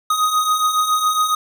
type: beating tone pair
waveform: square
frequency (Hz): 1244.5 / 1251.7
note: D#6 / D#6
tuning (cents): 0 / +10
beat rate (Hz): 7.2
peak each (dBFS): -23 / -17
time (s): 0.1-1.35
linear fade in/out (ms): 5
effects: none